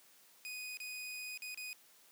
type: tone with dropouts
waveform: sawtooth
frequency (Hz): 2489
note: D#7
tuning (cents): 0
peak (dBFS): -39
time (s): 0.45-1.73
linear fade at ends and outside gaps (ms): 0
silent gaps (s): 0.771-0.802 / 1.375-1.421 / 1.545-1.575
effects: white hiss -64 dBFS RMS until 2.11 s + high-pass 200 Hz 12 dB/octave